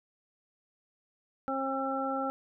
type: harmonic tone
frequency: 268.4 Hz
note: C4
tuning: 44 cents sharp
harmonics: 1 / 2 / 3 / 5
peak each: -35 / -35 / -35 / -35 dBFS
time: 1.48-2.3 s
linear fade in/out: 0 ms
effects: none